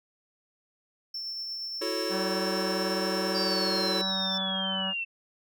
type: tone with tremolo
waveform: triangle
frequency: 5380 Hz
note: E8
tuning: 34 cents sharp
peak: -31 dBFS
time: 1.14-4.38 s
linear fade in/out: 5 ms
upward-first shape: triangle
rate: 8.5 Hz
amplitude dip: 25%
type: chord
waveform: square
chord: F# minor seventh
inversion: third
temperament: equal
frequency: 329.6 / 370 / 440 / 554.4 Hz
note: E4 / F#4 / A4 / C#5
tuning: 0 / 0 / 0 / 0 cents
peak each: -36 dBFS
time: 1.81-4.02 s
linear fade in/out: 10 ms
type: harmonic tone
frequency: 190.9 Hz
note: G3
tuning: 46 cents flat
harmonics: 1 / 3 / 4 / 5 / 6 / 7 / 8 / 9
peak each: -34 / -39 / -40 / -42 / -44 / -45 / -44 / -43 dBFS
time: 2.09-4.94 s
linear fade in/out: 50 ms
type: linear sweep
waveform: sine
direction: down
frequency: 4761 to 2662 Hz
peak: -29 dBFS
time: 3.34-5.05 s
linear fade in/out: 20 ms
effects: none